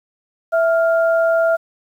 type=tone pair together; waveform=sine; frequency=659.8 / 1396.9 Hz; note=E5 / F6; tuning=+1 / 0 cents; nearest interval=octave + minor second; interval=1299 cents; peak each=-13 / -21 dBFS; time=0.52-1.57 s; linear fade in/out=20 ms; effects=8-bit